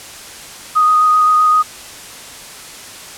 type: tone with vibrato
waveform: sine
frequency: 1244.5 Hz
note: D#6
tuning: in tune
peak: -8 dBFS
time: 0.75-1.63 s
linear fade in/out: 20 ms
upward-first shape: square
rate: 7.7 Hz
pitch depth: 9 cents each way
effects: white hiss -33 dBFS RMS until 3.17 s + low-pass 10000 Hz 12 dB/octave